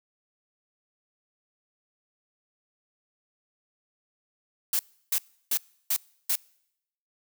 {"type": "noise bursts", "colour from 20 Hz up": "blue", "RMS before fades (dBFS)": -25, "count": 5, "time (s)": [4.73, 6.355], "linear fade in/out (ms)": 2, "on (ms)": 61, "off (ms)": 330, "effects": ["noise-tail reverb RT60 0.8 s tail -26 dB re dry"]}